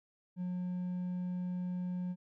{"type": "tone with hard clipping", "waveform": "triangle", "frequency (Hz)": 180, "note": "F#3", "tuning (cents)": -47, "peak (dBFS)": -35, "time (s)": [0.36, 2.16], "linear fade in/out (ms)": 50, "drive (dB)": 5, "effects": []}